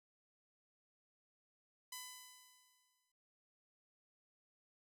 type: tone with exponential decay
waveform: 5% pulse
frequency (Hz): 1004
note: B5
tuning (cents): +28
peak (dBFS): -33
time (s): 1.92-3.12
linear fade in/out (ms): 5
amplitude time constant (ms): 260
effects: noise-tail reverb RT60 0.7 s tail -23 dB re dry